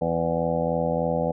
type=harmonic tone; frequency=83.3 Hz; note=E2; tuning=19 cents sharp; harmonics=1 / 2 / 3 / 4 / 6 / 7 / 8 / 9 / 10; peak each=-38 / -28 / -32 / -37 / -26 / -28 / -37 / -31 / -36 dBFS; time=0.01-1.32 s; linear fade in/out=10 ms; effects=none